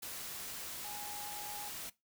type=tone in noise; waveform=sine; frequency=829 Hz; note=G#5; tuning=3 cents flat; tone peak=-46 dBFS; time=0.84-1.69 s; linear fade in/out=10 ms; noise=white; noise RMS=-44 dBFS; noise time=0.02-1.9 s; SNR=-5 dB; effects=noise-tail reverb RT60 0.2 s tail -19 dB re dry